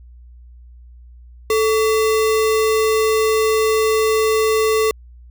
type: tone with sample-and-hold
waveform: sine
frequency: 437.8 Hz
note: A4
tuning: 9 cents flat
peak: -13 dBFS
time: 1.5-4.91 s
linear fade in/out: 2 ms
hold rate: 1575 Hz
effects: added 60 Hz sine -39 dBFS peak until 5.3 s